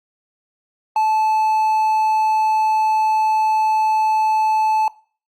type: tone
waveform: triangle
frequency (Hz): 870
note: A5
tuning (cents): -20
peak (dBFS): -12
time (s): 0.96-4.88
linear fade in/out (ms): 2
effects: noise-tail reverb RT60 0.4 s tail -19 dB re dry + Opus 48 kbps